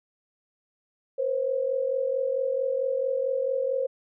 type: tone pair together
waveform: sine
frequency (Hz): 488.2 / 532.7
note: B4 / C5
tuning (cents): -20 / +31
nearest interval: major second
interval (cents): 151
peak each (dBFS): -29 / -25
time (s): 1.18-3.87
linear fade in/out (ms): 10
effects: none